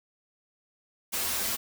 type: noise with comb filter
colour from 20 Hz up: white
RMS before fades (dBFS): -30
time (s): 1.12-1.57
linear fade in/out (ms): 20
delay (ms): 6.8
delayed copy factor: -0.7
effects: none